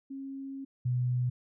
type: tone pair in turn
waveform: sine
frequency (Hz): 271.5 / 124.34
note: C#4 / B2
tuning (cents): -36 / +12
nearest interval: octave + major second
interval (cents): 1352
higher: first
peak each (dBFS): -37 / -26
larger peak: second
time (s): 0.1-0.65 / 0.85-1.3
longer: first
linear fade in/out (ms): 10
effects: none